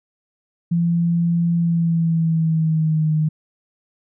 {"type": "tone with pitch glide", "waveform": "sine", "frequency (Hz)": [170, 154.99], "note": ["F3", "D#3"], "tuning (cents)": [-46, -6], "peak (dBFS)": -15, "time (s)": [0.71, 3.29], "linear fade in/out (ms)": 10, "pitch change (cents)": -160, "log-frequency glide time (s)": [1.56, 3.13], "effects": []}